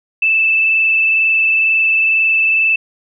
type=tone with frequency modulation; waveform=sine; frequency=2637 Hz; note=E7; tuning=in tune; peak=-10 dBFS; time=0.22-2.76 s; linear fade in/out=5 ms; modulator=22.1 Hz; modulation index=1.1; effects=none